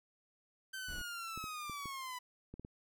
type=linear sweep; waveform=sawtooth; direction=down; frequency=1555 to 987.8 Hz; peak=-38 dBFS; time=0.73-2.19 s; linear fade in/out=10 ms
type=noise; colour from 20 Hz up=brown; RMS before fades=-46 dBFS; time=0.88-1.02 s; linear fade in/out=5 ms
type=clicks; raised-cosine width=3 ms; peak=-35 dBFS; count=7; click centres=1.376 / 1.441 / 1.697 / 1.857 / 2.54 / 2.596 / 2.649 s
effects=none